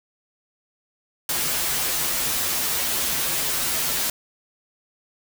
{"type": "noise with comb filter", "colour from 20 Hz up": "white", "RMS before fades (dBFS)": -24, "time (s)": [1.29, 4.1], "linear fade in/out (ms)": 2, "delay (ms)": 10, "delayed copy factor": -0.9, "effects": []}